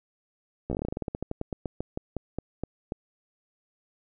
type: slowing click train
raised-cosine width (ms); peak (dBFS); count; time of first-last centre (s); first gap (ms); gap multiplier
2; -17; 25; 0.7-2.921; 14; 1.14
effects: none